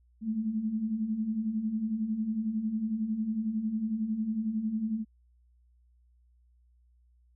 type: beating tone pair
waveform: sine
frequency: 210 / 221 Hz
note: G#3 / A3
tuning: +19 / +8 cents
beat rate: 11 Hz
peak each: -36 / -29 dBFS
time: 0.21-5.05 s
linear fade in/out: 50 ms
effects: added 60 Hz sine -61 dBFS peak until 7.35 s